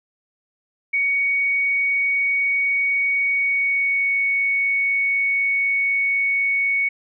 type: tone with pitch glide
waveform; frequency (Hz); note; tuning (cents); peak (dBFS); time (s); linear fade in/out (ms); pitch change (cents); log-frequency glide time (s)
sine; 2238 to 2224; C#7 to C#7; +16 to +5; -17; 0.93-6.89; 10; -11; 3.29-4.15
effects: none